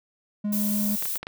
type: tone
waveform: triangle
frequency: 207.7 Hz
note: G#3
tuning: in tune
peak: -22 dBFS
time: 0.44-0.96 s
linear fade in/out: 10 ms
type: noise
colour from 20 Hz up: violet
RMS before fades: -29 dBFS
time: 0.52-1.18 s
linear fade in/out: 10 ms
type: clicks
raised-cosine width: 0.3 ms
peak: -19 dBFS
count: 5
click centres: 1.025 / 1.056 / 1.157 / 1.23 / 1.269 s
effects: none